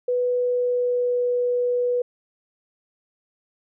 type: tone with pitch glide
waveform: sine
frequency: 493.9 to 490.2 Hz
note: B4 to B4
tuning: 0 to -13 cents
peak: -19 dBFS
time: 0.08-2.02 s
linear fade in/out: 5 ms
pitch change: -13 cents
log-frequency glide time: 0.25-1.23 s
effects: none